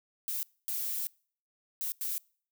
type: noise bursts at uneven times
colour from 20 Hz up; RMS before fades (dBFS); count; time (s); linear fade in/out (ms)
violet; -34; 4; 0.28-0.43 / 0.68-1.07 / 1.81-1.92 / 2.01-2.18; 0
effects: noise-tail reverb RT60 0.5 s tail -26 dB re dry